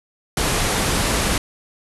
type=low-pass noise; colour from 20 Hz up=pink; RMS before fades=-20 dBFS; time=0.37-1.38 s; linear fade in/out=2 ms; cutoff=12000 Hz; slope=96 dB/octave; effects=none